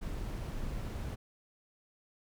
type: noise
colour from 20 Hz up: brown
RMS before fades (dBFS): -38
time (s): 0.01-1.16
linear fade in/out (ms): 20
effects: none